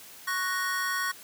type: chord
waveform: square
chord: F# major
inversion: second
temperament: equal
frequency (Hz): 1108.7 / 1480 / 1864.7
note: C#6 / F#6 / A#6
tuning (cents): 0 / 0 / 0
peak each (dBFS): -33 / -33 / -32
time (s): 0.27-1.12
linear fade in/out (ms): 10
effects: white hiss -48 dBFS RMS until 1.23 s + high-pass 100 Hz 12 dB/octave